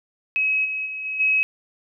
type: tone with level steps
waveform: sine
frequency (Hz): 2556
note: D#7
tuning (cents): +46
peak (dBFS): -18 / -24 / -28 / -25 / -16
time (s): 0.36-1.43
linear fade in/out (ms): 0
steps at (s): 0.64 / 0.85 / 1.04 / 1.19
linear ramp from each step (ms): 20
effects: none